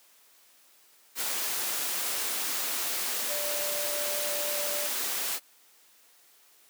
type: tone in noise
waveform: sine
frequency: 587.3 Hz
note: D5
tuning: in tune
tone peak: -35 dBFS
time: 3.27-4.89 s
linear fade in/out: 50 ms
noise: white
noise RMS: -31 dBFS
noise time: 1.15-5.4 s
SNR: -7 dB
effects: white hiss -60 dBFS RMS until 6.69 s + high-pass 300 Hz 12 dB/octave